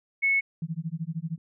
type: tone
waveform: sine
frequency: 2200 Hz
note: C#7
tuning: 14 cents flat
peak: -20 dBFS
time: 0.22-0.41 s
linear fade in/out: 20 ms
type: tone with tremolo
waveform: sine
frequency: 163.1 Hz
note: E3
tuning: 18 cents flat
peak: -26 dBFS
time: 0.62-1.38 s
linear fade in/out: 2 ms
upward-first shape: sine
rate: 13 Hz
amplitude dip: 100%
effects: none

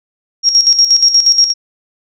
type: tone with tremolo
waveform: sine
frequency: 5588 Hz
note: F8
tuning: in tune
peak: -4 dBFS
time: 0.43-1.54 s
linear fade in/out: 50 ms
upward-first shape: square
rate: 8.4 Hz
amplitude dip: 65%
effects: none

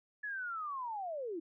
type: linear sweep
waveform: sine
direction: down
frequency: 1723 to 307.2 Hz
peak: -37 dBFS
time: 0.23-1.4 s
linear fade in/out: 10 ms
effects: none

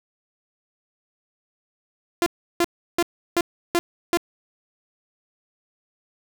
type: tone bursts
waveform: sawtooth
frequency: 344.5 Hz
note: F4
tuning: 24 cents flat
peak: -13 dBFS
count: 6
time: 2.22-4.172 s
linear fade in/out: 0 ms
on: 42 ms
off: 340 ms
effects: none

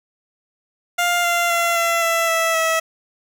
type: tone with pitch steps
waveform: 15% pulse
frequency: 701 / 692.1 / 683.4 / 674.8 / 666.3 / 657.8 / 649.5 Hz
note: F5 / F5 / F5 / E5 / E5 / E5 / E5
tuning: +6 / -16 / -38 / +40 / +18 / -4 / -26 cents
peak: -10 dBFS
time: 0.98-2.8 s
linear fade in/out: 10 ms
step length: 260 ms
effects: none

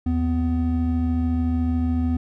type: tone pair together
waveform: triangle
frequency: 78.84 / 250.3 Hz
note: D#2 / B3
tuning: +23 / +23 cents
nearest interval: octave + minor sixth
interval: 2000 cents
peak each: -20 dBFS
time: 0.06-2.17 s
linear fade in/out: 5 ms
effects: none

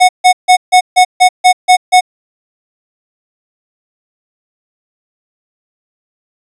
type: tone bursts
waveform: square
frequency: 733 Hz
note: F#5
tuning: 16 cents flat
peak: -3 dBFS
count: 9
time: 0-2.01 s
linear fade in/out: 20 ms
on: 90 ms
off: 150 ms
effects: resampled to 24000 Hz

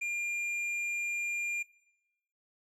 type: tone with tanh clipping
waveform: triangle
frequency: 2400 Hz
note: D7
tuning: 37 cents sharp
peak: -33 dBFS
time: 0.01-1.63 s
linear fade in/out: 10 ms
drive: 10 dB
effects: noise-tail reverb RT60 0.9 s tail -20 dB re dry

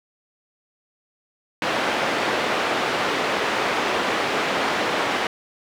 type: band-pass noise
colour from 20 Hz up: pink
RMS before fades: -23 dBFS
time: 1.62-5.27 s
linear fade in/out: 2 ms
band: 360 to 2900 Hz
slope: 12 dB/octave
effects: none

